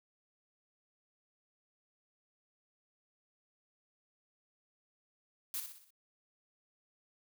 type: noise with echo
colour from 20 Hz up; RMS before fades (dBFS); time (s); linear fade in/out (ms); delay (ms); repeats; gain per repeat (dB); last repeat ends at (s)
blue; -38; 5.54-5.6; 0; 61; 5; -6; 5.905
effects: none